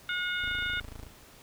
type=harmonic tone; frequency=722 Hz; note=F#5; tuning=43 cents flat; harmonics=2 / 3 / 4 / 5; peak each=-31 / -37 / -39 / -37 dBFS; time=0.09-0.8 s; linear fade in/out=2 ms
type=tone; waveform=15% pulse; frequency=27.01 Hz; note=A0; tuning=31 cents flat; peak=-35 dBFS; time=0.4-1.08 s; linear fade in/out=20 ms
effects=pink hiss -54 dBFS RMS until 1.42 s